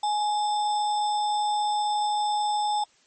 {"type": "tone with sample-and-hold", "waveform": "sine", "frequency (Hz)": 837, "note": "G#5", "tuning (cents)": 13, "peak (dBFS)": -22, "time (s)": [0.03, 2.84], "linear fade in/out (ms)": 5, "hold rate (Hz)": 4410, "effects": ["white hiss -61 dBFS RMS until 3.06 s", "MP3 32 kbps"]}